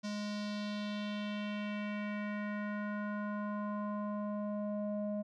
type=tone with low-pass filter sweep; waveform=square; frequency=207.8 Hz; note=G#3; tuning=1 cent sharp; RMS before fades=-38 dBFS; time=0.03-5.23 s; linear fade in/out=20 ms; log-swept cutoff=5500 to 580 Hz; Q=2.5; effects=none